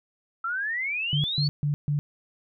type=exponential sweep; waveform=sine; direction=up; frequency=1318.5 to 4536 Hz; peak=-26 dBFS; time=0.44-1.48 s; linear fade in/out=5 ms
type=tone bursts; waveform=sine; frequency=146.2 Hz; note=D3; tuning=7 cents flat; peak=-22 dBFS; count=4; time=1.13-1.99 s; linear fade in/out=0 ms; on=110 ms; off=140 ms
effects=none